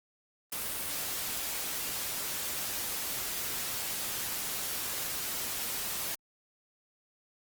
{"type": "noise", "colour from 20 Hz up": "white", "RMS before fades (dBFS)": -35, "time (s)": [0.52, 6.15], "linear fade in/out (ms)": 5, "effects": ["Opus 32 kbps"]}